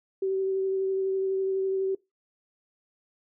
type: tone with vibrato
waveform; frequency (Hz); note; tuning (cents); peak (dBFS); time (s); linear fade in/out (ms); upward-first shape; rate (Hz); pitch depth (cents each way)
sine; 383.7; G4; -37; -24; 0.22-1.95; 5; triangle; 12; 15
effects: noise-tail reverb RT60 0.2 s tail -22 dB re dry